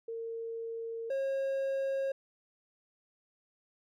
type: tone pair in turn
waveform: sine / triangle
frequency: 456.9 / 541.6 Hz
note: A#4 / C#5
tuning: -35 / -40 cents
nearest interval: minor third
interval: 295 cents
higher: second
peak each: -36 / -28 dBFS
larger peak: second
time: 0.08-1.1 / 1.1-2.12 s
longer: neither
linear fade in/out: 5 ms
effects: none